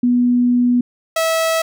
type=tone pair in turn; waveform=sine / sawtooth; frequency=244.7 / 650.4 Hz; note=B3 / E5; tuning=-16 / -23 cents; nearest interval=octave + perfect fourth; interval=1693 cents; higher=second; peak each=-11 dBFS; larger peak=neither; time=0.03-0.81 / 1.16-1.62 s; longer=first; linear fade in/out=5 ms; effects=none